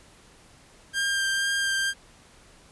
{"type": "tone with vibrato", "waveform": "sawtooth", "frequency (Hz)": 1593, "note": "G6", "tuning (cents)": 27, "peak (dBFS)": -20, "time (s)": [0.93, 1.94], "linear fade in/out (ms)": 50, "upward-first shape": "sine", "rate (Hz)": 2.1, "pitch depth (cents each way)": 13, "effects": ["pink hiss -54 dBFS RMS until 2.71 s", "resampled to 24000 Hz"]}